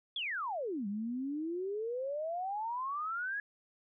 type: exponential two-way sweep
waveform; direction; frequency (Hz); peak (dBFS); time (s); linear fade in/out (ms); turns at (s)
sine; down then up; 3520 to 196 to 1700; -34; 0.16-3.4; 2; 0.87
effects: none